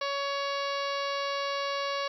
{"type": "harmonic tone", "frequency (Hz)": 560, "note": "C#5", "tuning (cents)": 18, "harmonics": [1, 2, 3, 4, 5, 6, 7, 8, 9, 10], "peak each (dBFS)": [-33, -33, -40, -41, -41, -45, -42, -42, -48, -47], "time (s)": [0.01, 2.08], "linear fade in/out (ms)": 5, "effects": ["11-bit"]}